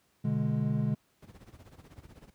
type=chord; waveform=triangle; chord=G# diminished; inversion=first; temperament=equal with one note detuned; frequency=123.47 / 146.83 / 208.5 Hz; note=B2 / D3 / G#3; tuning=0 / 0 / +7 cents; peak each=-29 / -28 / -29 dBFS; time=0.24-0.95 s; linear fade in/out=10 ms
type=noise with tremolo; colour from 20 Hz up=brown; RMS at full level=-43 dBFS; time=1.22-2.3 s; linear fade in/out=5 ms; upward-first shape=sine; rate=16 Hz; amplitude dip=85%
effects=pink hiss -70 dBFS RMS until 2.34 s + high-pass 80 Hz 12 dB/octave